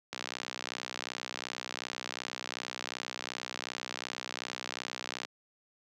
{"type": "click train", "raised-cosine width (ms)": 0.2, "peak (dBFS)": -18, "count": 322, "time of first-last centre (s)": [0.13, 5.25], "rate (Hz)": 62.7, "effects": ["high-pass 200 Hz 12 dB/octave"]}